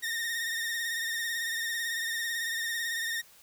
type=tone with vibrato; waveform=sawtooth; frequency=1839 Hz; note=A#6; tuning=24 cents flat; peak=-27 dBFS; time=0.02-3.22 s; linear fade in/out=20 ms; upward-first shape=triangle; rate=18 Hz; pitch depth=56 cents each way; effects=white hiss -57 dBFS RMS until 3.42 s